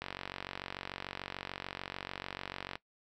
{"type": "click train", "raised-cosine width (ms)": 0.3, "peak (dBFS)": -22, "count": 129, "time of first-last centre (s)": [0.02, 2.755], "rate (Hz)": 46.8, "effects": ["noise-tail reverb RT60 0.1 s tail -18 dB re dry"]}